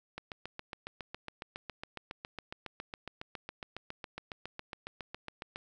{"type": "click train", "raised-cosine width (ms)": 0.3, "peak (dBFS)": -24, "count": 40, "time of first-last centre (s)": [0.18, 5.559], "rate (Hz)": 7.25, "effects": []}